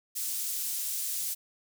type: high-pass noise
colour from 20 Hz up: pink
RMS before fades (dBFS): -33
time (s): 0.15-1.35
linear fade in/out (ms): 20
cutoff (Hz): 7800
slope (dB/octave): 12
effects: none